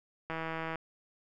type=click train; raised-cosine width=0.5 ms; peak=-22 dBFS; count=75; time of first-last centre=0.3-0.757 s; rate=162 Hz; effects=none